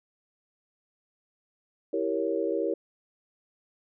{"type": "chord", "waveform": "sine", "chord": "E diminished seventh", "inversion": "none", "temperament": "equal", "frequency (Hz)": [329.6, 392, 466.2, 554.4], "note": ["E4", "G4", "Bb4", "Db5"], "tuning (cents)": [0, 0, 0, 0], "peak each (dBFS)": [-31, -31, -30, -32], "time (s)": [1.93, 2.74], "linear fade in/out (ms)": 5, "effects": []}